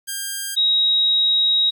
5% pulse / sine tone pair in turn, 1600 / 3805 Hz, G6 / A#7, +35 / +35 cents, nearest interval octave + minor third, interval 1500 cents, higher second, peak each -14 dBFS, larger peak neither, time 0.07-0.56 / 0.56-1.71 s, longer second, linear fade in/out 20 ms, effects 9-bit

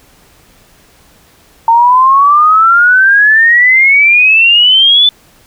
sine exponential sweep, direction up, 906 to 3520 Hz, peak -3 dBFS, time 1.68-5.09 s, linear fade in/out 2 ms, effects pink hiss -45 dBFS RMS until 5.46 s

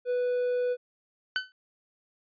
triangle tone, 493.9 Hz, B4, in tune, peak -23 dBFS, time 0.05-0.77 s, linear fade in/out 50 ms
sawtooth tone with exponential decay, 1514 Hz, F#6, 39 cents sharp, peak -19 dBFS, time 1.36-1.52 s, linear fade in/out 0 ms, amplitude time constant 33 ms
effects resampled to 11025 Hz

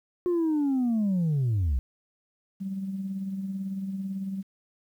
sine linear sweep, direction down, 360.7 to 58.27 Hz, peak -20 dBFS, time 0.26-1.79 s, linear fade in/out 0 ms
sine tone with tremolo, 193.3 Hz, G3, 24 cents flat, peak -27 dBFS, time 2.6-4.43 s, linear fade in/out 20 ms, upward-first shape triangle, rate 18 Hz, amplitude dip 50%
effects tanh soft clip ceiling -21 dBFS + 10-bit

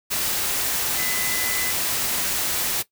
sine tone in noise, 2013 Hz, B6, 33 cents sharp, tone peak -29 dBFS, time 0.97-1.72 s, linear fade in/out 20 ms, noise white, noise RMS -24 dBFS, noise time 0.1-2.83 s, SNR -8 dB, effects noise-tail reverb RT60 0.1 s tail -17 dB re dry

